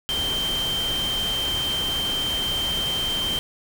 sine tone in noise, 3136 Hz, G7, in tune, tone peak -23 dBFS, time 0.09-3.39 s, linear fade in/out 0 ms, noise pink, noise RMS -31 dBFS, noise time 0.09-3.39 s, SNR +5 dB, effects none

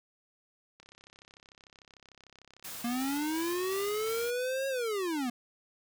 click train, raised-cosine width 0.2 ms, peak -36 dBFS, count 114, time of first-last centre 0.8-4.183 s, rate 33.4 Hz
white noise with tremolo, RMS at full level -42 dBFS, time 2.64-4.31 s, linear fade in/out 10 ms, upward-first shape square, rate 2.8 Hz, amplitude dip 25%
square linear two-way sweep, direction up then down, 233.1 to 547 to 233.1 Hz, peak -31 dBFS, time 2.84-5.3 s, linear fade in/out 5 ms, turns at 4.68 s
effects none

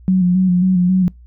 sine tone with vibrato, 182.6 Hz, F#3, 23 cents flat, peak -10 dBFS, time 0.08-1.08 s, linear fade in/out 0 ms, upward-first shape square, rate 3.7 Hz, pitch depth 37 cents each way, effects noise-tail reverb RT60 0.2 s tail -26 dB re dry + added 60 Hz sine -39 dBFS peak until 1.26 s

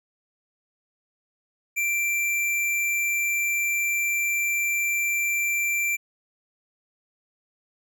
square tone, 2353 Hz, D7, 3 cents sharp, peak -23 dBFS, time 1.76-5.97 s, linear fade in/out 20 ms, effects none

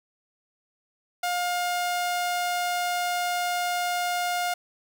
sawtooth tone, 710 Hz, F5, 28 cents sharp, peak -21 dBFS, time 1.23-4.54 s, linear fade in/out 5 ms, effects none

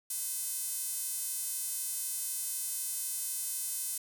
sawtooth tone with high-pass filter, 512 Hz, C5, 38 cents flat, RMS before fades -36 dBFS, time 0.1-3.98 s, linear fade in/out 5 ms, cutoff 9100 Hz, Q 1.6, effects 9-bit

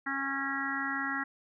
harmonic tone, 274.1 Hz, C#4, 19 cents flat, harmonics 1 / 3 / 4 / 5 / 6 / 7, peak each -38 / -41 / -41 / -37 / -36 / -36 dBFS, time 0.06-1.24 s, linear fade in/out 10 ms, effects none

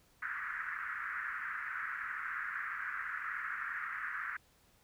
pink band-pass noise, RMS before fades -40 dBFS, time 0.22-4.37 s, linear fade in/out 5 ms, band 1300 to 1900 Hz, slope 48 dB/octave, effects pink hiss -68 dBFS RMS until 4.83 s

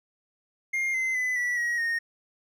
triangle tone with pitch steps, 2120 / 2063 / 2008 / 1954.2 / 1901.8 / 1850.9 Hz, C7 / C7 / B6 / B6 / A#6 / A#6, +22 / -25 / +28 / -19 / +34 / -13 cents, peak -23 dBFS, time 0.73-1.99 s, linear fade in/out 10 ms, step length 210 ms, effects none

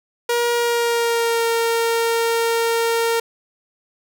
sawtooth tone with pitch glide, 475.5 to 460.9 Hz, A#4 to A#4, +34 to -20 cents, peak -13 dBFS, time 0.29-3.2 s, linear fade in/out 5 ms, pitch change -54 cents, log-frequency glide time 0.53-1.46 s, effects none

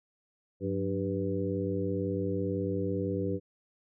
harmonic tone with a mistuned harmonic, 98 Hz, G2, in tune, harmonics 1 / 2 / 3 / 4 / 5, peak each -35 / -35 / -35 / -35 / -35 dBFS, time 0.6-3.4 s, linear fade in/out 50 ms, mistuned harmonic 2, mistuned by -110 cents, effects none

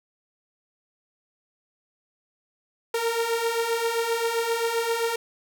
sawtooth beating tone pair, 456.3 / 463.9 Hz, A#4 / A#4, -37 / -8 cents, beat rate 7.6 Hz, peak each -25 / -21 dBFS, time 2.94-5.16 s, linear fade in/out 5 ms, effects none

